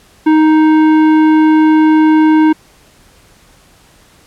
triangle tone with tanh clipping, 311.9 Hz, D#4, 4 cents sharp, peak -7 dBFS, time 0.26-2.53 s, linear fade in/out 10 ms, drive 17 dB, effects pink hiss -46 dBFS RMS until 4.26 s + low-pass 12000 Hz 12 dB/octave

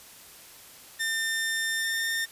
sawtooth tone with pitch glide, 1800 to 1814.6 Hz, A6 to A#6, +39 to -47 cents, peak -23 dBFS, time 0.99-2.26 s, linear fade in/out 20 ms, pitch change +14 cents, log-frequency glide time 1.78-2.07 s, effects white hiss -49 dBFS RMS until 2.31 s + resampled to 32000 Hz

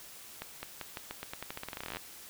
accelerating click train, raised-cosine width 0.3 ms, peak -22 dBFS, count 24, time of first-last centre 0.42-1.97 s, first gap 210 ms, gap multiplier 0.87, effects white hiss -50 dBFS RMS until 2.29 s

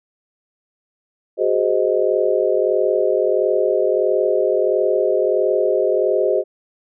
sine chord, Ab dominant seventh, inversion third, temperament just, 373.8 / 415.3 / 519.1 / 623 Hz, Gb4 / Ab4 / C5 / Eb5, +18 / 0 / -14 / +2 cents, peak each -20 dBFS, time 1.37-6.44 s, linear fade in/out 50 ms, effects none

